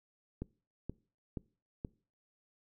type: click train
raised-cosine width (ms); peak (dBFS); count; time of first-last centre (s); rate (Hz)
3; -25; 4; 0.42-1.849; 2.1
effects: noise-tail reverb RT60 0.4 s tail -23 dB re dry